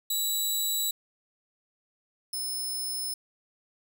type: tone pair in turn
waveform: 15% pulse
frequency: 3917 / 5229 Hz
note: B7 / E8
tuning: -15 / -15 cents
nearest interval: perfect fourth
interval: 500 cents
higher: second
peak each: -19 / -25 dBFS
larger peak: first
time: 0.1-0.91 / 2.33-3.14 s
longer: neither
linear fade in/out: 5 ms
effects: none